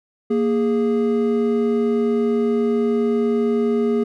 triangle tone pair together, 233.1 / 413.7 Hz, A#3 / G#4, 0 / -7 cents, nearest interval minor seventh, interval 993 cents, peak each -17 dBFS, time 0.3-4.04 s, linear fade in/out 10 ms, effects none

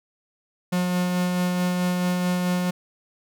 45% pulse tone with tremolo, 179.6 Hz, F3, 49 cents sharp, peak -20 dBFS, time 0.72-2.71 s, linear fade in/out 10 ms, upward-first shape sine, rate 4.6 Hz, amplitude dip 25%, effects none

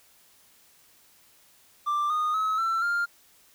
triangle tone with pitch steps, 1180 / 1231.5 / 1285.3 / 1341.4 / 1400 Hz, D6 / D#6 / E6 / E6 / F6, +8 / -18 / -44 / +30 / +4 cents, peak -21 dBFS, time 1.86-3.06 s, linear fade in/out 20 ms, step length 240 ms, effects tanh soft clip ceiling -17 dBFS + white hiss -59 dBFS RMS until 3.54 s

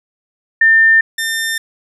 sine / sawtooth tone pair in turn, 1800 / 1800 Hz, A6 / A6, +39 / +39 cents, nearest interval unison, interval 0 cents, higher neither, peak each -6 / -13 dBFS, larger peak first, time 0.61-1.01 / 1.18-1.58 s, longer neither, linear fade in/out 5 ms, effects none

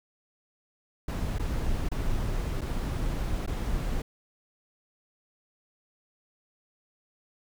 brown noise with dropouts, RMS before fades -29 dBFS, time 1.08-4.02 s, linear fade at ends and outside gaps 5 ms, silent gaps 1.385-1.394 / 1.888-1.915 / 2.61-2.615 / 3.463-3.475 s, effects none

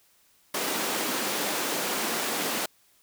pink high-pass noise, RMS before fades -29 dBFS, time 0.54-2.66 s, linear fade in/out 5 ms, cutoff 230 Hz, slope 24 dB/octave, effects white hiss -63 dBFS RMS until 3.02 s

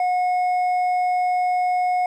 sine tone with hard clipping, 726 Hz, F#5, 33 cents flat, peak -19 dBFS, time 0-2.06 s, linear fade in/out 2 ms, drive 4 dB, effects none

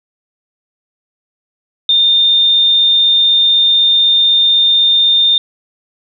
sine tone, 3624 Hz, A#7, 50 cents flat, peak -7 dBFS, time 1.89-5.38 s, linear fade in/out 2 ms, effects none

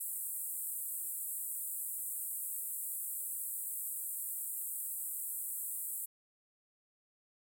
white band-pass noise, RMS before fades -40 dBFS, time 0-6.06 s, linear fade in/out 10 ms, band 7800 to 16000 Hz, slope 96 dB/octave, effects none

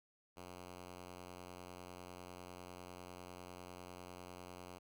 5% pulse tone, 90 Hz, F#2, 47 cents flat, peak -39 dBFS, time 0.36-4.79 s, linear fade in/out 20 ms, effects none

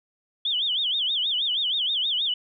sine tone with vibrato, 3300 Hz, G#7, 12 cents flat, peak -22 dBFS, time 0.45-2.34 s, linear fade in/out 5 ms, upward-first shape sine, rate 6.3 Hz, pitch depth 210 cents each way, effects none

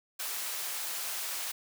white high-pass noise, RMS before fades -36 dBFS, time 0.19-1.52 s, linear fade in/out 10 ms, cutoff 590 Hz, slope 12 dB/octave, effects none

